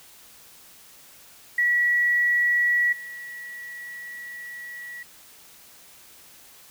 sine tone with level steps, 1934 Hz, B6, 37 cents flat, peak -18 / -35 dBFS, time 1.58-5.03 s, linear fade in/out 5 ms, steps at 2.92 s, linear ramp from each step 10 ms, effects white hiss -50 dBFS RMS until 6.7 s

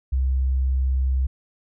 sine tone, 65.41 Hz, C2, in tune, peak -18 dBFS, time 0.12-1.27 s, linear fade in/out 10 ms, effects none

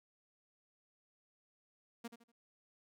sawtooth tone with echo, 233.5 Hz, A#3, 3 cents sharp, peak -38 dBFS, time 2.04-2.08 s, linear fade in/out 10 ms, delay 80 ms, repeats 3, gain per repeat -10 dB, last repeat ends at 2.32 s, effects none

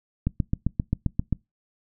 click train, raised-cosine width 5 ms, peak -10 dBFS, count 9, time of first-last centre 0.27-1.327 s, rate 7.57 Hz, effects noise-tail reverb RT60 0.2 s tail -24 dB re dry

